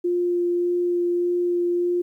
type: tone with vibrato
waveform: sine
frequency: 351 Hz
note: F4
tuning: 9 cents sharp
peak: -19 dBFS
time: 0.04-2.02 s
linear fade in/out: 10 ms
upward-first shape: sine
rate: 1.7 Hz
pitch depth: 8 cents each way
effects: 10-bit

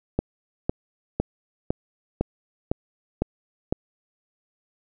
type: click train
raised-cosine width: 2 ms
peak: -8 dBFS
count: 8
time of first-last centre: 0.19-3.725 s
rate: 1.98 Hz
effects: none

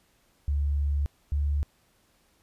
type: tone pair in turn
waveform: sine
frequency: 71.7 / 72.32 Hz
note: D2 / D2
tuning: -41 / -26 cents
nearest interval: unison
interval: 15 cents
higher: second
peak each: -23 dBFS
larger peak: neither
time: 0.48-1.06 / 1.32-1.63 s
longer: first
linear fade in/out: 0 ms
effects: pink hiss -66 dBFS RMS until 2.42 s + resampled to 32000 Hz

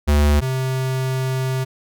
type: tone pair in turn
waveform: square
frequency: 73.42 / 130.82 Hz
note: D2 / C3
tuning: 0 / 0 cents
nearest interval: minor seventh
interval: 1000 cents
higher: second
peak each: -13 / -20 dBFS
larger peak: first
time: 0.07-0.41 / 0.41-1.65 s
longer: second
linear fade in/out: 20 ms
effects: none

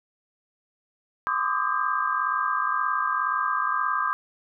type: tone cluster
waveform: sine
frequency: 1026 / 1159 / 1201 / 1258 / 1600 Hz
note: C6 / D6 / D6 / D#6 / G6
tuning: -34 / -23 / +38 / +19 / +35 cents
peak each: -29 dBFS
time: 1.27-4.13 s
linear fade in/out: 0 ms
effects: none

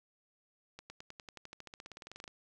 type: accelerating click train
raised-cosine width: 0.2 ms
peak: -30 dBFS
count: 23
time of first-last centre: 0.79-2.278 s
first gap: 110 ms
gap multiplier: 0.95
effects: none

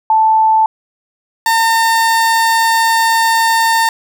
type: tone pair in turn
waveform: sine / 30% pulse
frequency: 879 / 907.9 Hz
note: A5 / A#5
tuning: -2 / -46 cents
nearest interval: minor second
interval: 56 cents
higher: second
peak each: -7 dBFS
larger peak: neither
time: 0.1-0.66 / 1.46-3.89 s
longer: second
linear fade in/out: 2 ms
effects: none

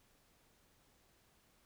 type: silence
effects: pink hiss -71 dBFS RMS until 1.65 s

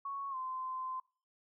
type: tone with pitch glide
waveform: sine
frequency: 1108.7 to 1034.5 Hz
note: C#6 to C6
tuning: 0 to -20 cents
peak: -37 dBFS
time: 0.05-1 s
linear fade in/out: 5 ms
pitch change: -120 cents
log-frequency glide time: 0.3-0.36 s
effects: noise-tail reverb RT60 0.4 s tail -22 dB re dry

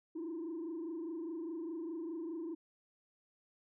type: tone with frequency modulation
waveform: sine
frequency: 329.6 Hz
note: E4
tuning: in tune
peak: -37 dBFS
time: 0.15-2.55 s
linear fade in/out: 10 ms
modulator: 24.9 Hz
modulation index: 0.88
effects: tanh soft clip ceiling -36 dBFS

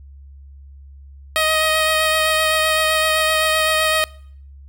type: tone with vibrato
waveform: 10% pulse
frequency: 628 Hz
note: D#5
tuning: 16 cents sharp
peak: -7 dBFS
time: 1.36-4.04 s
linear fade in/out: 0 ms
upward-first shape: sine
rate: 7.8 Hz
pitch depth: 14 cents each way
effects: noise-tail reverb RT60 0.6 s tail -24 dB re dry + added 69 Hz sine -38 dBFS peak until 4.68 s

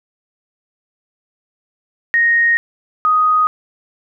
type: tone pair in turn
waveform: sine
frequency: 1864.7 / 1247.7 Hz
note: A#6 / D#6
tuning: 0 / +4 cents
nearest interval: perfect fifth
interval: 696 cents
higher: first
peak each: -10 dBFS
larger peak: neither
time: 2.14-2.57 / 3.05-3.47 s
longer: first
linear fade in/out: 0 ms
effects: none

